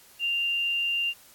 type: tone with frequency modulation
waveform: sine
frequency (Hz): 2787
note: F7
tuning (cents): -4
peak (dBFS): -24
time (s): 0.19-1.14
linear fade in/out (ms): 50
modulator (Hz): 92.7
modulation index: 0.23
effects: white hiss -54 dBFS RMS until 1.34 s + AAC 64 kbps